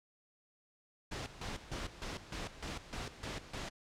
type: noise with tremolo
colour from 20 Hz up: pink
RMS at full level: -41 dBFS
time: 1.11-3.7 s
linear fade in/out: 10 ms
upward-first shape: square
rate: 3.3 Hz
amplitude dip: 75%
effects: low-pass 6000 Hz 12 dB/octave